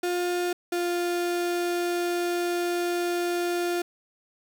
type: tone pair in turn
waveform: 35% pulse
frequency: 353.9 / 349.8 Hz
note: F4 / F4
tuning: +23 / +3 cents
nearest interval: unison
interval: 20 cents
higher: first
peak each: -23 / -23 dBFS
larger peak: neither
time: 0.03-0.53 / 0.72-3.82 s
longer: second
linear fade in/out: 5 ms
effects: none